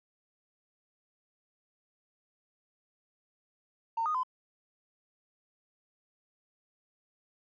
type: tone with pitch steps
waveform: triangle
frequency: 911 / 1236 / 1019 Hz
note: A#5 / D#6 / C6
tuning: -40 / -12 / -46 cents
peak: -24 dBFS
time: 3.97-4.234 s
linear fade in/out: 10 ms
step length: 88 ms
effects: tanh soft clip ceiling -26 dBFS + resampled to 16000 Hz